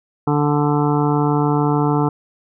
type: harmonic tone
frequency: 146.83 Hz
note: D3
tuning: in tune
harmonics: 1 / 2 / 3 / 5 / 6 / 7 / 8 / 9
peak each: -18 / -19 / -22 / -26 / -24 / -28 / -31 / -29 dBFS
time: 0.27-2.09 s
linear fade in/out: 5 ms
effects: none